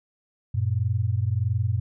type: tone pair together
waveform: sine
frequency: 95 / 116.54 Hz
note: F#2 / A#2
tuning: +46 / 0 cents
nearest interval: major third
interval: 354 cents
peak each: -24 dBFS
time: 0.54-1.8 s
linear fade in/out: 10 ms
effects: none